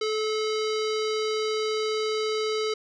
square tone with low-pass filter, 432.7 Hz, A4, 29 cents flat, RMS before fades -27 dBFS, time 0.01-2.74 s, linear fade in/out 5 ms, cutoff 4700 Hz, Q 2.7, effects none

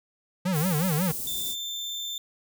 square tone with vibrato, 168 Hz, E3, 33 cents sharp, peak -24 dBFS, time 0.45-1.12 s, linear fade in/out 10 ms, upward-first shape sine, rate 5.5 Hz, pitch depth 230 cents each way
white band-stop noise, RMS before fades -33 dBFS, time 0.52-1.56 s, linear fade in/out 50 ms, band 340 to 8200 Hz, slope 12 dB/octave
35% pulse tone, 3562 Hz, A7, 21 cents sharp, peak -29 dBFS, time 1.27-2.18 s, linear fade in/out 2 ms
effects none

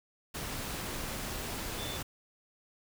sine tone in noise, 3518 Hz, A7, 1 cent flat, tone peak -42 dBFS, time 1.78-1.98 s, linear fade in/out 10 ms, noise pink, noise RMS -38 dBFS, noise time 0.34-2.03 s, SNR -7 dB, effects none

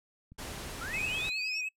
click train, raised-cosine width 5 ms, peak -38 dBFS, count 4, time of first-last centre 0.32-0.851 s, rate 5.65 Hz
pink noise, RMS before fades -41 dBFS, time 0.38-1.3 s, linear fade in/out 10 ms
sine linear sweep, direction up, 1286 to 5670 Hz, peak -37 dBFS, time 0.81-1.61 s, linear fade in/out 5 ms
triangle tone with vibrato, 2533 Hz, D#7, 30 cents sharp, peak -31 dBFS, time 0.93-1.69 s, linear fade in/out 10 ms, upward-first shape triangle, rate 9.7 Hz, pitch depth 44 cents each way
effects noise-tail reverb RT60 0.1 s tail -24 dB re dry + low-pass 12000 Hz 12 dB/octave

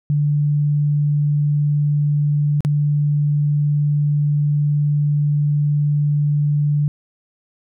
sine tone with dropouts, 146.83 Hz, D3, in tune, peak -14 dBFS, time 0.1-6.88 s, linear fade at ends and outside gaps 0 ms, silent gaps 2.606-2.649 s, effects none

